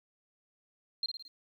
sine tone with echo, 4186 Hz, C8, in tune, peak -29 dBFS, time 1.03-1.06 s, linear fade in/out 2 ms, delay 55 ms, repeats 4, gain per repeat -5 dB, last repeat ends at 1.28 s, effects 11-bit

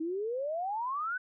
sine exponential sweep, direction up, 311.1 to 1536 Hz, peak -31 dBFS, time 0-1.18 s, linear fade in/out 10 ms, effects none

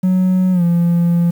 triangle tone with pitch glide, 185 to 171.62 Hz, F#3 to F3, 0 to -30 cents, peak -8 dBFS, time 0.03-1.31 s, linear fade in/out 10 ms, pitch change -130 cents, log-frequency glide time 0.52-0.63 s, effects tanh soft clip ceiling -4 dBFS + 7-bit

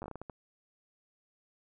slowing click train, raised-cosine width 1 ms, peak -28 dBFS, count 9, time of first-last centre 0.02-0.298 s, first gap 9 ms, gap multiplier 1.37, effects none

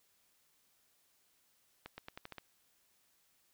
accelerating click train, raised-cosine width 0.3 ms, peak -29 dBFS, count 7, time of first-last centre 1.86-2.383 s, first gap 120 ms, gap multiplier 0.87, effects white hiss -73 dBFS RMS until 3.53 s

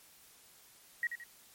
sine tone with echo, 1900 Hz, A#6, 33 cents sharp, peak -29 dBFS, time 1.03-1.07 s, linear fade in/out 2 ms, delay 84 ms, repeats 2, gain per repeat -8 dB, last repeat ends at 1.238 s, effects white hiss -60 dBFS RMS until 1.54 s + MP3 64 kbps

